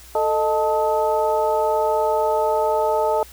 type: tone cluster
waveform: sine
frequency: 440.3 / 619 / 878 / 1271 Hz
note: A4 / D#5 / A5 / D#6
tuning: +1 / -9 / -4 / +36 cents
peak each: -22 / -21 / -21 / -30 dBFS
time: 0.15-3.23 s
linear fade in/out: 2 ms
effects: added 60 Hz sine -45 dBFS peak until 3.32 s + white hiss -45 dBFS RMS until 3.32 s